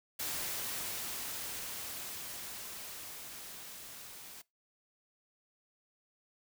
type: noise with level ramp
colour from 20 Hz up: white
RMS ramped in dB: -37 to -50 dBFS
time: 0.19-4.42 s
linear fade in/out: 10 ms
effects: noise-tail reverb RT60 0.2 s tail -22 dB re dry